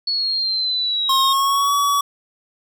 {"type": "exponential sweep", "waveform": "sine", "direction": "down", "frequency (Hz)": [4401, 3700], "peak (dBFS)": -18, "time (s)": [0.07, 1.33], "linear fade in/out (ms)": 5}
{"type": "tone with pitch glide", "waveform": "square", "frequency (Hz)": [1071, 1134.7], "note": ["C6", "C#6"], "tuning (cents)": [40, 40], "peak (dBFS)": -16, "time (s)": [1.09, 2.01], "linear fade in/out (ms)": 5, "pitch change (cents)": 100, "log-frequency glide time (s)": [1.22, 1.73]}
{"effects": []}